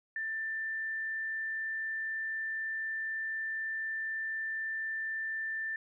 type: tone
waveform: sine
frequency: 1778 Hz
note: A6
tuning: 18 cents sharp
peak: -33 dBFS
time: 0.16-5.76 s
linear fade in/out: 2 ms
effects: none